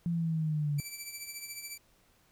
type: linear sweep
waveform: sine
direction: down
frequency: 171.9 to 142.9 Hz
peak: -28 dBFS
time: 0.06-0.8 s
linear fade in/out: 0 ms
type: tone with tremolo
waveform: 10% pulse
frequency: 2325 Hz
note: D7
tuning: 18 cents flat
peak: -29 dBFS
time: 0.78-1.78 s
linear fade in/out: 10 ms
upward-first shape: triangle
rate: 14 Hz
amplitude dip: 65%
effects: pink hiss -67 dBFS RMS until 2.31 s